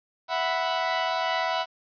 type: chord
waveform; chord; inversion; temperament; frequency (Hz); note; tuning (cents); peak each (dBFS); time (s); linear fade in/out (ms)
sawtooth; E suspended second; none; equal; 659.3 / 740 / 987.8; E5 / F#5 / B5; 0 / 0 / 0; -25; 0.28-1.66; 50
effects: resampled to 11025 Hz + 9-bit